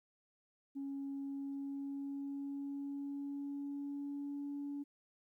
sine tone with pitch glide, 276.5 to 284.8 Hz, C#4 to C#4, -4 to +47 cents, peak -38 dBFS, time 0.75-4.84 s, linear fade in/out 20 ms, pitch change +51 cents, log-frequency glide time 1.19-4.5 s, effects tanh soft clip ceiling -36 dBFS + 13-bit

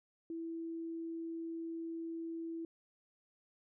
sine tone, 330 Hz, E4, 2 cents sharp, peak -39 dBFS, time 0.3-2.65 s, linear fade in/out 2 ms, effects none

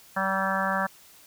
harmonic tone with a mistuned harmonic, 192 Hz, G3, 36 cents flat, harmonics 1 / 3 / 4 / 5 / 6 / 7 / 8 / 9, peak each -32 / -32 / -32 / -32 / -32 / -32 / -32 / -32 dBFS, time 0.16-0.87 s, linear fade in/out 10 ms, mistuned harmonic 8, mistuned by +29 cents, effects white hiss -53 dBFS RMS until 1.26 s

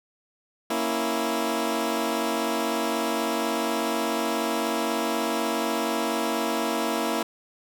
15% pulse chord, A# diminished, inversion none, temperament equal, 233.1 / 277.2 / 329.6 Hz, A#3 / C#4 / E4, 0 / 0 / 0 cents, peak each -22 / -25 / -21 dBFS, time 0.7-7.23 s, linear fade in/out 5 ms, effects none

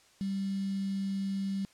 sine tone with quantisation, 195.2 Hz, G3, 7 cents flat, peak -30 dBFS, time 0.21-1.65 s, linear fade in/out 0 ms, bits 8, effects white hiss -62 dBFS RMS until 1.73 s + low-pass 8000 Hz 12 dB/octave

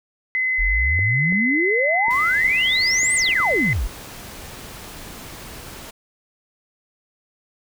sine tone, 2038 Hz, C7, 46 cents flat, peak -18 dBFS, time 0.35-3.73 s, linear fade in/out 0 ms
sine exponential two-way sweep, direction up then down, 38 to 8870 to 38 Hz, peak -19 dBFS, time 0.58-3.88 s, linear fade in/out 20 ms, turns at 3.15 s
clicks, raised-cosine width 2 ms, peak -22 dBFS, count 6, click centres 0.991 / 1.324 / 2.083 / 3.032 / 3.29 / 3.402 s
pink noise, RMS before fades -37 dBFS, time 2.1-5.91 s, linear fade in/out 10 ms
effects none

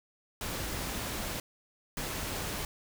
pink noise bursts at uneven times, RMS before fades -36 dBFS, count 2, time 0.41-1.4 / 1.97-2.65 s, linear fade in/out 2 ms, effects none

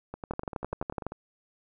two click trains, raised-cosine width 1 ms, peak -23 / -17 dBFS, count 11 / 10, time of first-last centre 0.14-1.12 / 0.31-1.066 s, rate 10.2 / 11.9 Hz, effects none

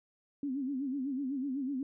sine tone with vibrato, 270 Hz, C#4, 45 cents flat, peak -32 dBFS, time 0.43-1.83 s, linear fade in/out 2 ms, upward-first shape sine, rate 8 Hz, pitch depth 120 cents each way, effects none

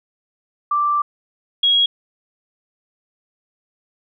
sine tone pair in turn, 1174.7 / 3302 Hz, D6 / G#7, 0 / -11 cents, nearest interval octave + tritone, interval 1789 cents, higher second, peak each -15 / -12 dBFS, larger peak second, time 0.71-1.02 / 1.63-1.86 s, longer first, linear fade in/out 5 ms, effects none

